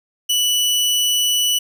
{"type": "tone", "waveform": "sawtooth", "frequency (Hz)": 2960, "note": "F#7", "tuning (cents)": 0, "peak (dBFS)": -12, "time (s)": [0.29, 1.59], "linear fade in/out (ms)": 10, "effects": []}